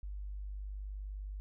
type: tone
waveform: sine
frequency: 49.77 Hz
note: G1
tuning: 27 cents sharp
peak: -39 dBFS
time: 0.03-1.4 s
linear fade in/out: 0 ms
effects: none